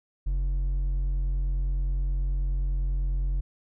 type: tone with hard clipping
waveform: sine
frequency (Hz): 45.16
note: F#1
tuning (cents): -41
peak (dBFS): -25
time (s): 0.26-3.41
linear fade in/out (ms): 10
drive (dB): 4
effects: none